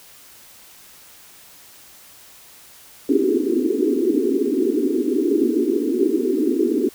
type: band-pass noise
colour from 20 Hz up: white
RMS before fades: -19 dBFS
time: 3.09-6.89 s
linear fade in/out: 2 ms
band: 240 to 420 Hz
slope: 96 dB/octave
effects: white hiss -46 dBFS RMS until 6.94 s